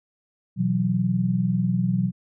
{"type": "chord", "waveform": "sine", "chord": "B suspended fourth", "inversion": "none", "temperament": "equal", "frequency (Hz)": [123.47, 164.81, 185], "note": ["B2", "E3", "F#3"], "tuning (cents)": [0, 0, 0], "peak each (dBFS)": [-25, -26, -22], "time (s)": [0.56, 2.12], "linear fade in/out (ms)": 50, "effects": []}